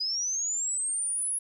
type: linear sweep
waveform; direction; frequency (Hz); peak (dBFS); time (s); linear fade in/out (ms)
sine; up; 4900 to 10580; -27; 0-1.39; 10
effects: 11-bit